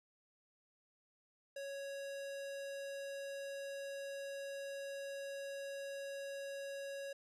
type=tone with low-pass filter; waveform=square; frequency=554.4 Hz; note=C#5; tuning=in tune; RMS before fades=-45 dBFS; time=1.56-7.13 s; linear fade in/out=5 ms; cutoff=11000 Hz; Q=0.71; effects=none